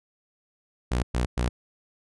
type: tone bursts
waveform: sawtooth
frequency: 60.8 Hz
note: B1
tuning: 26 cents flat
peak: -19 dBFS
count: 3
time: 0.91-1.49 s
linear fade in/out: 10 ms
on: 120 ms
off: 110 ms
effects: resampled to 24000 Hz